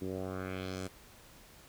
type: tone with low-pass filter sweep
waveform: 10% pulse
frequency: 93.5 Hz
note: F#2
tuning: 19 cents sharp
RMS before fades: -39 dBFS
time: 0.01-0.88 s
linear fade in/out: 10 ms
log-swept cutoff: 320 to 9700 Hz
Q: 1.9
effects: pink hiss -57 dBFS RMS until 1.68 s